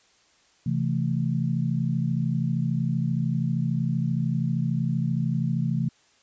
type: chord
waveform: sine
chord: A minor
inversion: first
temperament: just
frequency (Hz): 132 / 165 / 220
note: C3 / E3 / A3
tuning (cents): +16 / +2 / 0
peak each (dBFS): -26 / -26 / -29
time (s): 0.66-5.89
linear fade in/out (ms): 5
effects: white hiss -61 dBFS RMS until 6.22 s + resampled to 16000 Hz